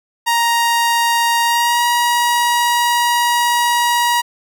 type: tone with pitch glide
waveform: sawtooth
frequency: 936 to 956.2 Hz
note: A#5 to A#5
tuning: +7 to +44 cents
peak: -9 dBFS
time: 0.26-4.22 s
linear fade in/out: 20 ms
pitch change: +37 cents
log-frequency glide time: 1.43-1.85 s
effects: none